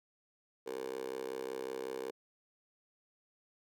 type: tone with high-pass filter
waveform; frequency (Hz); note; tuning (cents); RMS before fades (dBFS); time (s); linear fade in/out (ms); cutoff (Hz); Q
10% pulse; 65.41; C2; 0; -41; 0.66-2.11; 10; 450; 5.2
effects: none